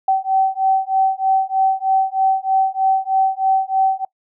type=beating tone pair; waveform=sine; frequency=766 / 769.2 Hz; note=G5 / G5; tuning=-40 / -33 cents; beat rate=3.2 Hz; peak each=-17 dBFS; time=0.08-4.05 s; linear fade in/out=5 ms; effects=noise-tail reverb RT60 0.1 s tail -23 dB re dry

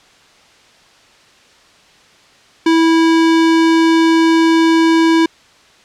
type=tone; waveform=square; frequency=327.2 Hz; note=E4; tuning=13 cents flat; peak=-9 dBFS; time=2.66-5.26 s; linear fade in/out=5 ms; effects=white hiss -47 dBFS RMS until 5.84 s + low-pass 5000 Hz 12 dB/octave

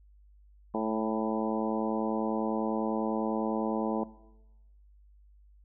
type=harmonic tone with a mistuned harmonic; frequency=110 Hz; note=A2; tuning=in tune; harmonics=2 / 3 / 4 / 5 / 6 / 7 / 8 / 9; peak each=-33 / -35 / -36 / -37 / -38 / -38 / -39 / -40 dBFS; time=0.74-4.04 s; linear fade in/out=5 ms; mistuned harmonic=7; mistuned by=+23 cents; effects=noise-tail reverb RT60 1.0 s tail -19 dB re dry + added 50 Hz sine -55 dBFS peak until 5.64 s

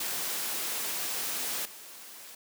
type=noise with level steps; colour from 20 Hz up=white; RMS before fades=-33 / -47 dBFS; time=0-2.35 s; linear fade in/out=5 ms; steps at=1.65 s; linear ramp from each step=5 ms; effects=high-pass 200 Hz 12 dB/octave

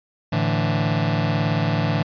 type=chord; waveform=sawtooth; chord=A suspended fourth; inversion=none; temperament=just; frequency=110 / 146.67 / 165 Hz; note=A2 / D3 / E3; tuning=0 / -2 / +2 cents; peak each=-19 dBFS; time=0.32-2.03 s; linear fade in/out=10 ms; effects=resampled to 11025 Hz

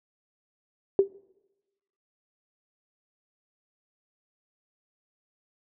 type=tone with exponential decay; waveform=sine; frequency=392 Hz; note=G4; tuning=in tune; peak=-12 dBFS; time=0.99-1.1 s; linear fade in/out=1 ms; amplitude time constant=22 ms; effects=noise-tail reverb RT60 1.0 s tail -23 dB re dry

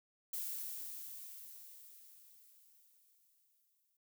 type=noise with exponential decay; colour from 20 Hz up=violet; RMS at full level=-40 dBFS; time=0.33-3.97 s; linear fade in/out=5 ms; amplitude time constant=790 ms; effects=none

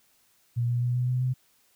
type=tone with pitch steps; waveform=sine; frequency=119.3 / 120.97 / 122.65 / 124.37 / 126.1 / 127.86 Hz; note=A#2 / B2 / B2 / B2 / B2 / C3; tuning=+41 / -35 / -12 / +13 / +36 / -40 cents; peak=-23 dBFS; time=0.56-1.34 s; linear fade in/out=20 ms; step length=130 ms; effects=white hiss -65 dBFS RMS until 1.75 s

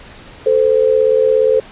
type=tone pair together; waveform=sine; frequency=440 / 517.2 Hz; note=A4 / C5; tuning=0 / -20 cents; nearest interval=minor third; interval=280 cents; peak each=-12 dBFS; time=0.46-1.6 s; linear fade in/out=5 ms; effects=pink hiss -38 dBFS RMS until 1.71 s + resampled to 8000 Hz

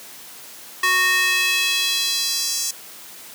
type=tone with high-pass filter sweep; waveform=square; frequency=369.2 Hz; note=F#4; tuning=4 cents flat; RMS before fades=-20 dBFS; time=0.83-2.71 s; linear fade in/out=5 ms; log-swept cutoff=1500 to 6300 Hz; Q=2.2; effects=white hiss -40 dBFS RMS until 3.34 s + high-pass 150 Hz 12 dB/octave

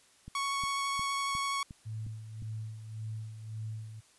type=click train; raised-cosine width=5 ms; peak=-32 dBFS; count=7; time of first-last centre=0.28-2.423 s; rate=2.8 Hz
type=tone with vibrato; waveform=sawtooth; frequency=1110 Hz; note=C#6; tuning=2 cents sharp; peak=-27 dBFS; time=0.35-1.63 s; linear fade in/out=2 ms; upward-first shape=sine; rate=12 Hz; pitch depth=10 cents each way
type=tone with tremolo; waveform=sine; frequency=109.6 Hz; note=A2; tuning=6 cents flat; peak=-35 dBFS; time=1.85-4.01 s; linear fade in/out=20 ms; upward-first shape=sine; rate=1.8 Hz; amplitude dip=60%
effects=white hiss -63 dBFS RMS until 4.18 s + resampled to 24000 Hz

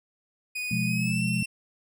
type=tone with pitch glide; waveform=40% pulse; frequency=2479 to 2703 Hz; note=D#7 to E7; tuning=-7 to +43 cents; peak=-29 dBFS; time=0.55-1.46 s; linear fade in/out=10 ms; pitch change=+150 cents; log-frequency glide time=0.85-1.24 s
type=chord; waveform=sine; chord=F diminished; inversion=second; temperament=just; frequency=125.72 / 174.61 / 209.5 Hz; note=Cb3 / F3 / Ab3; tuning=+31 / 0 / +15 cents; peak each=-29 dBFS; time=0.71-1.43 s; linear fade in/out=5 ms
effects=none

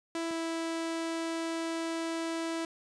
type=tone pair in turn; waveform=sawtooth; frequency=331.1 / 329 Hz; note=E4 / E4; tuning=+8 / -3 cents; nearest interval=unison; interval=11 cents; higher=first; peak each=-28 dBFS; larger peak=neither; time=0.15-0.31 / 0.31-2.65 s; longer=second; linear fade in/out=2 ms; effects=resampled to 22050 Hz

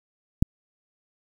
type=click; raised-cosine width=5 ms; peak=-5 dBFS; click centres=0.425 s; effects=7-bit

